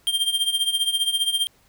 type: tone with tremolo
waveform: square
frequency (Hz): 3182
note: G7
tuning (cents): +25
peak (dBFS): -17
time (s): 0.07-1.47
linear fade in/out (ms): 0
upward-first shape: triangle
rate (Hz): 15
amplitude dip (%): 85
effects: pink hiss -59 dBFS RMS until 1.68 s